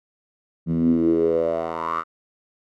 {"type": "tone with band-pass filter sweep", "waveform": "10% pulse", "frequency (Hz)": 82.41, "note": "E2", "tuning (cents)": 0, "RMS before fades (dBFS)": -21, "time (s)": [0.66, 2.04], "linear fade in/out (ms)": 50, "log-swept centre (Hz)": [180, 1300], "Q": 6.8, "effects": []}